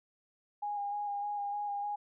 sine tone with vibrato, 818 Hz, G#5, 26 cents flat, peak -33 dBFS, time 0.62-1.96 s, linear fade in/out 10 ms, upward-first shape square, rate 3.3 Hz, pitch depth 16 cents each way, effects none

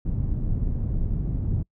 pink low-pass noise, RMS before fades -25 dBFS, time 0.05-1.63 s, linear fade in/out 10 ms, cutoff 150 Hz, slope 12 dB/octave, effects noise-tail reverb RT60 0.1 s tail -26 dB re dry

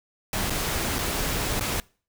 pink noise with dropouts, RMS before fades -27 dBFS, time 0.33-1.8 s, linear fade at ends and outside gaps 1 ms, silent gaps 0.498-0.504 / 0.985-0.989 / 1.596-1.609 s, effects noise-tail reverb RT60 0.4 s tail -24 dB re dry

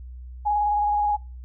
sine tone with vibrato, 830.6 Hz, G#5, in tune, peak -19 dBFS, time 0.45-1.17 s, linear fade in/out 20 ms, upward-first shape square, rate 19 Hz, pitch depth 19 cents each way, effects noise-tail reverb RT60 0.3 s tail -23 dB re dry + added 62 Hz sine -36 dBFS peak until 1.44 s

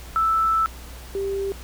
sine tone pair in turn, 1318.5 / 392.9 Hz, E6 / G4, 0 / +4 cents, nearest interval octave + major sixth, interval 2096 cents, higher first, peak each -17 / -23 dBFS, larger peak first, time 0.16-0.66 / 1.15-1.52 s, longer first, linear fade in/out 0 ms, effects added 60 Hz sine -38 dBFS peak until 1.63 s + pink hiss -43 dBFS RMS until 1.63 s

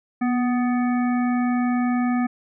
harmonic tone with a mistuned harmonic, 248.6 Hz, B3, 12 cents sharp, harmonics 1 / 3 / 5 / 7 / 9, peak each -19 / -29 / -33 / -36 / -38 dBFS, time 0.21-2.27 s, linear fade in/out 10 ms, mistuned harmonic 1, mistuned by -31 cents, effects none

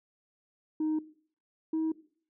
sine tone pair in turn, 311.1 / 318.9 Hz, D#4 / D#4, 0 / +43 cents, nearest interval unison, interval 43 cents, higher second, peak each -25 dBFS, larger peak neither, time 0.8-0.99 / 1.73-1.92 s, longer neither, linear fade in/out 5 ms, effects noise-tail reverb RT60 0.5 s tail -18 dB re dry + tanh soft clip ceiling -25 dBFS

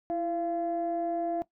sine tone pair together, 333 / 686 Hz, E4 / F5, +18 / -31 cents, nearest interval octave + minor second, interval 1251 cents, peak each -31 / -29 dBFS, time 0.1-1.42 s, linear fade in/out 0 ms, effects noise-tail reverb RT60 0.1 s tail -18 dB re dry + tanh soft clip ceiling -22 dBFS

